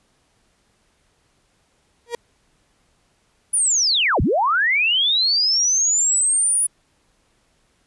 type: tone with exponential growth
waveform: 35% pulse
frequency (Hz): 473.5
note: A#4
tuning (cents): +27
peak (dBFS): -18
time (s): 2.06-2.15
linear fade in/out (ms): 2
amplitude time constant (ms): 19
type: linear two-way sweep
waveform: sine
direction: down then up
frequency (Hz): 9910 to 41.2 to 9910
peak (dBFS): -15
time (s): 3.53-6.67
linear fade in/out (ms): 10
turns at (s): 4.21
effects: pink hiss -63 dBFS RMS until 7.86 s + resampled to 24000 Hz